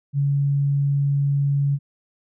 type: tone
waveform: sine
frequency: 141 Hz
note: C#3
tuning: 30 cents sharp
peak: -17 dBFS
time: 0.13-1.79 s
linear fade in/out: 50 ms
effects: none